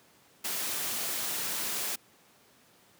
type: noise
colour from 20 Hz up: white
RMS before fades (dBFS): -33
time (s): 0.44-1.96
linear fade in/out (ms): 10
effects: pink hiss -61 dBFS RMS until 2.99 s + high-pass 150 Hz 12 dB/octave